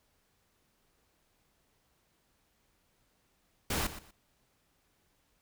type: noise with echo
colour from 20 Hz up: pink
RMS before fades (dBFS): -32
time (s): 3.7-3.87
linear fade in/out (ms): 5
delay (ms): 120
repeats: 2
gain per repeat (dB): -13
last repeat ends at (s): 4.11
effects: pink hiss -73 dBFS RMS until 5.41 s